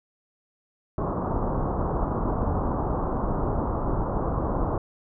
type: low-pass noise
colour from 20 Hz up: pink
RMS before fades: -26 dBFS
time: 0.98-4.78 s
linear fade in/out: 2 ms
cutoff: 1200 Hz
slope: 48 dB/octave
effects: none